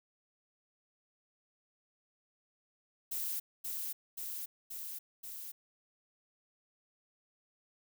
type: noise with echo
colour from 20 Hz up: violet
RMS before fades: -37 dBFS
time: 3.11-3.4 s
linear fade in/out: 10 ms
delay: 530 ms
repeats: 4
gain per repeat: -2 dB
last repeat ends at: 5.52 s
effects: none